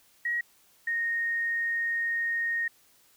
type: tone pair in turn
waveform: sine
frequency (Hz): 1900 / 1856.6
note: A#6 / A#6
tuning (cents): +33 / -7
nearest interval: unison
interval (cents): 40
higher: first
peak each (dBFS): -26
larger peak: neither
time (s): 0.25-0.41 / 0.87-2.68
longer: second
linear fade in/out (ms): 5
effects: white hiss -62 dBFS RMS until 3.16 s